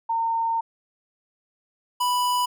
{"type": "tone pair in turn", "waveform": ["sine", "square"], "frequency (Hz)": [913, 987.9], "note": ["A#5", "B5"], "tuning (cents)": [-36, 0], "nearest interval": "minor second", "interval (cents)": 136, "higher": "second", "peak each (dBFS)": -21, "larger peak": "neither", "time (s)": [[0.09, 0.61], [2, 2.46]], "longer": "first", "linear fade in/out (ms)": 10, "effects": []}